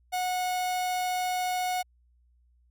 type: tone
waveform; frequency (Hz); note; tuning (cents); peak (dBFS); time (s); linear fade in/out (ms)
45% pulse; 731; F#5; -21; -27; 0.12-1.83; 20
effects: added 60 Hz sine -61 dBFS peak until 2.7 s